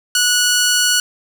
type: tone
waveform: 10% pulse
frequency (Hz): 1467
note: F#6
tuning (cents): -15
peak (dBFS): -4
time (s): 0.15-1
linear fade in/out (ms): 2
effects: none

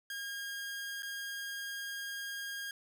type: tone with dropouts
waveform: sawtooth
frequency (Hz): 1622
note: G#6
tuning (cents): -41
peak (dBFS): -35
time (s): 0.1-2.71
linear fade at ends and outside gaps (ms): 2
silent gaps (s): 1.023-1.03
effects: none

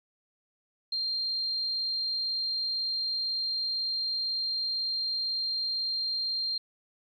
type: tone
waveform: sine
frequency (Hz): 4186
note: C8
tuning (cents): 0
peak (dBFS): -28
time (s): 0.92-6.58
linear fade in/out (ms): 5
effects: 11-bit

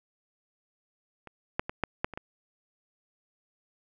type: clicks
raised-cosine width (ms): 0.5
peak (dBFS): -29 / -11 / -19 / -11 / -11 / -26 / -21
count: 7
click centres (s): 1.273 / 1.595 / 1.695 / 1.837 / 2.045 / 2.137 / 2.175
effects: none

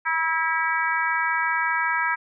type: harmonic tone with a mistuned harmonic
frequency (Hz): 325.3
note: E4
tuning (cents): -23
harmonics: 3 / 4 / 5 / 6 / 7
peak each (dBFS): -26 / -28 / -25 / -29 / -30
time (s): 0.05-2.16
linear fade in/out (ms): 20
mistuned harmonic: 3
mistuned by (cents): -18
effects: none

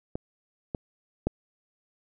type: clicks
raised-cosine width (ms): 2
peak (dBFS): -18 / -17 / -11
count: 3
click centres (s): 0.155 / 0.748 / 1.27
effects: none

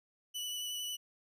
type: tone with vibrato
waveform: sawtooth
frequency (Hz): 2965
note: F#7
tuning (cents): +3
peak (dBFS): -34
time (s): 0.34-0.97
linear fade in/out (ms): 20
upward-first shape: sine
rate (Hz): 11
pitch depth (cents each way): 14
effects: none

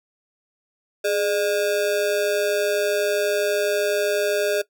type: ring-modulated tone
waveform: square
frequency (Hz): 510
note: C5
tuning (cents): -44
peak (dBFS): -17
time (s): 1.04-4.62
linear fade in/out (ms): 10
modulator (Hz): 93.9
effects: noise-tail reverb RT60 0.1 s tail -19 dB re dry

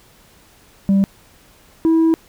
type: tone pair in turn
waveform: sine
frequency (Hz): 196 / 325.3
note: G3 / E4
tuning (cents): 0 / -23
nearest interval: major sixth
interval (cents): 877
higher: second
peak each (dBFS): -8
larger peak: neither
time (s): 0.89-1.04 / 1.85-2.14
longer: second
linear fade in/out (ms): 0
effects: tanh soft clip ceiling -10 dBFS + pink hiss -50 dBFS RMS until 2.28 s

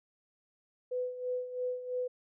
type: tone with tremolo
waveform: sine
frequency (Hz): 500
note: B4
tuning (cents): +21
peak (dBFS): -30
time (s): 0.91-2.08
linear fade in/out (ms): 10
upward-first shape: sine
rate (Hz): 3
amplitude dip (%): 70
effects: none

